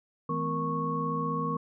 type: tone cluster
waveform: sine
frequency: 161.9 / 216.2 / 252.3 / 468.7 / 1103 Hz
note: E3 / A3 / B3 / A#4 / C#6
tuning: -31 / -30 / +37 / +9 / -9 cents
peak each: -33 / -40 / -35 / -36 / -31 dBFS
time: 0.29-1.57 s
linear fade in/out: 5 ms
effects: none